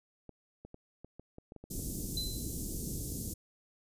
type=clicks; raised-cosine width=2 ms; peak=-34 dBFS; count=10; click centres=0.293 / 0.65 / 0.744 / 1.046 / 1.196 / 1.384 / 1.521 / 1.563 / 1.64 / 1.794 s
type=band-stop noise; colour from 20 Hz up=pink; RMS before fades=-38 dBFS; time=1.7-3.34 s; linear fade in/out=10 ms; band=360 to 6200 Hz; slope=24 dB/octave
type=tone with exponential decay; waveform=triangle; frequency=4033 Hz; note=B7; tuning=36 cents sharp; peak=-31 dBFS; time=2.17-2.63 s; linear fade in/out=2 ms; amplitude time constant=100 ms
effects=resampled to 32000 Hz